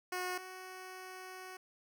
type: tone pair in turn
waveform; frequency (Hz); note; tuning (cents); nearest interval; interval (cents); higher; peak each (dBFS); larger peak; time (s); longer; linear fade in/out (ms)
10% pulse; 364.1 / 371.8; F#4 / F#4; -28 / +8; unison; 36; second; -28 / -38; first; 0.12-0.38 / 0.38-1.57; second; 5
effects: none